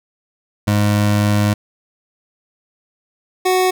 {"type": "tone pair in turn", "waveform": "25% pulse", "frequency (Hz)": [103.83, 370], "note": ["G#2", "F#4"], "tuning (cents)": [0, 0], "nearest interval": "octave + minor seventh", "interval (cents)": 2200, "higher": "second", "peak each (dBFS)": -9, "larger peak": "neither", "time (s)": [[0.67, 1.54], [3.45, 3.71]], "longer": "first", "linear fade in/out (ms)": 10, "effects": []}